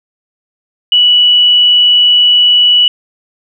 sine tone, 2947 Hz, F#7, 8 cents flat, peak -4 dBFS, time 0.92-2.88 s, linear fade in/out 2 ms, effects none

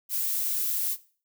violet noise, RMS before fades -28 dBFS, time 0.09-0.97 s, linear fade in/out 50 ms, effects noise-tail reverb RT60 0.4 s tail -17 dB re dry

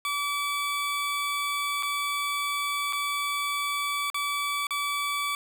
20% pulse tone with dropouts, 1150 Hz, D6, 37 cents flat, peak -22 dBFS, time 0.05-5.35 s, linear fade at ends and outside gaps 1 ms, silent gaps 1.826-1.831 / 2.926-2.931 / 4.101-4.144 / 4.669-4.707 s, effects none

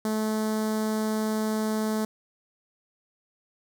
sawtooth tone with notch filter, 216.8 Hz, A3, 25 cents flat, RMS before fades -27 dBFS, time 0.05-2.05 s, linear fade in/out 2 ms, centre 2600 Hz, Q 0.89, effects none

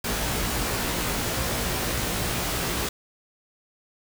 pink noise with comb filter, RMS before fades -27 dBFS, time 0.04-2.89 s, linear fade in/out 5 ms, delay 17 ms, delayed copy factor +0.7, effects none

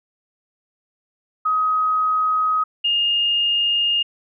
sine tone pair in turn, 1262 / 2833 Hz, D#6 / F7, +24 / +24 cents, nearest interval octave + major second, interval 1400 cents, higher second, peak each -16 / -16 dBFS, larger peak neither, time 1.45-2.64 / 2.84-4.03 s, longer neither, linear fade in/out 10 ms, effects none

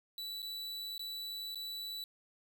45% pulse tone with dropouts, 3951 Hz, B7, in tune, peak -40 dBFS, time 0.18-2.04 s, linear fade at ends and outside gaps 1 ms, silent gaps 0.42-0.427 / 0.98-0.994 / 1.547-1.556 s, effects none

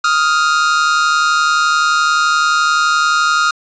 45% pulse tone pair together, 1248.4 / 1400 Hz, D#6 / F6, +5 / +4 cents, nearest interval major second, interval 199 cents, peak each -14 dBFS, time 0.04-3.51 s, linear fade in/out 5 ms, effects resampled to 16000 Hz + 8-bit

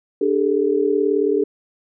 sine chord, D suspended fourth, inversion none, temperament equal with one note detuned, 293.7 / 401.4 / 440 Hz, D4 / G4 / A4, 0 / +41 / 0 cents, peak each -22 / -18 / -20 dBFS, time 0.21-1.44 s, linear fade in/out 5 ms, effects none

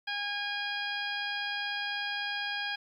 harmonic tone, 817 Hz, G#5, 29 cents flat, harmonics 1 / 2 / 3 / 4 / 5 / 6, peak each -40 / -35 / -40 / -38 / -46 / -42 dBFS, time 0.07-2.76 s, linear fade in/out 10 ms, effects 11-bit

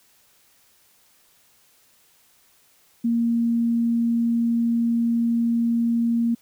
sine tone, 233.1 Hz, A#3, in tune, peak -18 dBFS, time 3.04-6.35 s, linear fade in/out 10 ms, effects white hiss -59 dBFS RMS until 6.41 s

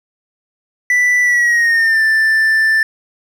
triangle tone with pitch glide, 1975.5 to 1770.2 Hz, B6 to A6, 0 to +10 cents, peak -8 dBFS, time 0.9-2.83 s, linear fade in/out 2 ms, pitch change -190 cents, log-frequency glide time 1.22-2.03 s, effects none

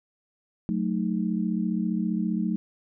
sine chord, D# diminished, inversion first, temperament equal, 185 / 220 / 311.1 Hz, F#3 / A3 / D#4, 0 / 0 / 0 cents, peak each -27 / -27 / -32 dBFS, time 0.69-2.56 s, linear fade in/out 0 ms, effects none

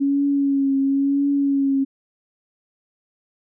sine tone with vibrato, 277.2 Hz, C#4, in tune, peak -16 dBFS, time 0-1.85 s, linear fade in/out 20 ms, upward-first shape triangle, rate 0.97 Hz, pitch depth 37 cents each way, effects none

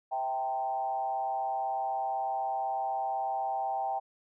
sine tone with frequency modulation, 784 Hz, G5, in tune, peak -29 dBFS, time 0.11-4 s, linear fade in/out 20 ms, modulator 130 Hz, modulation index 0.77, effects none

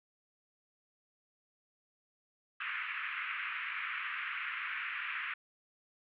white band-pass noise, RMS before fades -39 dBFS, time 2.6-5.34 s, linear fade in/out 5 ms, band 1200 to 2600 Hz, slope 48 dB/octave, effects none

